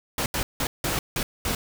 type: noise bursts at uneven times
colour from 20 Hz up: pink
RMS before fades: -26 dBFS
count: 6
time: 0.18-0.26 / 0.34-0.43 / 0.6-0.67 / 0.84-0.99 / 1.16-1.23 / 1.45-1.55 s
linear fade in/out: 2 ms
effects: none